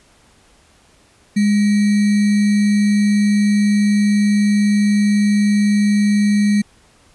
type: tone with sample-and-hold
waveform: sine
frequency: 206 Hz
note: G#3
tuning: 14 cents flat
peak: -11 dBFS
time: 1.36-6.62 s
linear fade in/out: 10 ms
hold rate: 2100 Hz
effects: pink hiss -52 dBFS RMS until 7.14 s + resampled to 24000 Hz